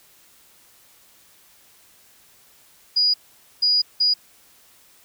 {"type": "tone bursts at uneven times", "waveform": "sine", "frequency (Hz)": 4900, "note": "D#8", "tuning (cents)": -27, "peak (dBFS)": -15, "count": 3, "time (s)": [[2.96, 3.14], [3.62, 3.82], [4, 4.14]], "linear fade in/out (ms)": 10, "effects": ["white hiss -54 dBFS RMS until 5.04 s"]}